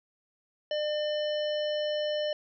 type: harmonic tone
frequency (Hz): 600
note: D5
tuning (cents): +37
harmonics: 1 / 3 / 5 / 7 / 9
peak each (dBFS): -28 / -42 / -37 / -47 / -45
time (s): 0.71-2.33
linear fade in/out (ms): 2
effects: none